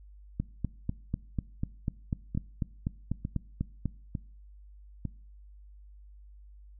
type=two click trains; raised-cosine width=5 ms; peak=-17 / -20 dBFS; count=15 / 4; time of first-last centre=0.4-3.857 / 2.35-5.053 s; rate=4.05 / 1.11 Hz; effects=noise-tail reverb RT60 0.5 s tail -22 dB re dry + added 50 Hz sine -49 dBFS peak until 6.79 s